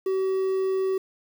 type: tone with quantisation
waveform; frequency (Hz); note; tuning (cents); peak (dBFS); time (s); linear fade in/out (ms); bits
triangle; 380.9; G4; -50; -20; 0.06-0.98; 5; 8
effects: none